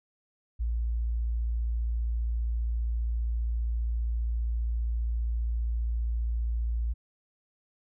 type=tone; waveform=sine; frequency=57.5 Hz; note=A#1; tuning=23 cents flat; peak=-26 dBFS; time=0.59-6.94 s; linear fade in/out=20 ms; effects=none